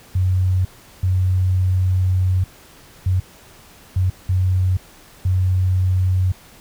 sine tone bursts at uneven times, 92.5 Hz, F#2, in tune, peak -14 dBFS, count 6, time 0.15-0.65 / 1.03-2.44 / 3.06-3.2 / 3.96-4.1 / 4.29-4.77 / 5.25-6.32 s, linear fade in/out 5 ms, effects pink hiss -46 dBFS RMS until 6.6 s

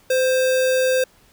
sine tone with sample-and-hold, 515 Hz, C5, 28 cents flat, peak -15 dBFS, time 0.1-1.04 s, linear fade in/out 5 ms, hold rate 2100 Hz, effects pink hiss -55 dBFS RMS until 1.32 s

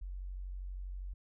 sine tone, 46.25 Hz, F#1, in tune, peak -39 dBFS, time 0.01-1.14 s, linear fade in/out 10 ms, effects none

